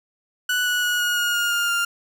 30% pulse tone with pitch steps, 1480 / 1468.1 / 1456.3 / 1444.5 / 1432.9 / 1421.4 / 1409.9 / 1398.5 Hz, F#6 / F#6 / F#6 / F#6 / F6 / F6 / F6 / F6, 0 / -14 / -28 / -42 / +44 / +30 / +16 / +2 cents, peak -17 dBFS, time 0.49-1.85 s, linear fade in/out 5 ms, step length 170 ms, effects none

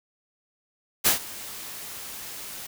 white noise with ADSR envelope, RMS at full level -18 dBFS, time 1.04-2.67 s, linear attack 26 ms, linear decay 120 ms, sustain -20 dB, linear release 10 ms, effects none

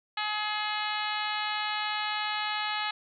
harmonic tone with a mistuned harmonic, 423 Hz, G#4, 32 cents sharp, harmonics 2 / 3 / 4 / 5 / 6 / 7 / 8 / 9 / 10, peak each -34 / -36 / -37 / -38 / -39 / -39 / -40 / -41 / -41 dBFS, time 0.17-2.91 s, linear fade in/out 5 ms, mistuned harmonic 9, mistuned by +18 cents, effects none

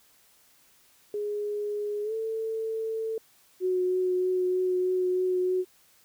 sine tone with pitch glide, 415.3 to 445.1 Hz, G#4 to A4, 0 to +20 cents, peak -28 dBFS, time 1.14-3.18 s, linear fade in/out 2 ms, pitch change +120 cents, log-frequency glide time 2.03-2.13 s
sine tone with vibrato, 366.9 Hz, F#4, 15 cents flat, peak -23 dBFS, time 3.6-5.65 s, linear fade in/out 50 ms, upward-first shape triangle, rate 3.2 Hz, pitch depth 15 cents each way
effects white hiss -61 dBFS RMS until 6.04 s

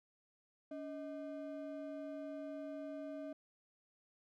triangle ring-modulated tone, 455.9 Hz, A#4, 39 cents flat, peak -38 dBFS, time 0.71-3.33 s, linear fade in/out 5 ms, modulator 172 Hz, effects none

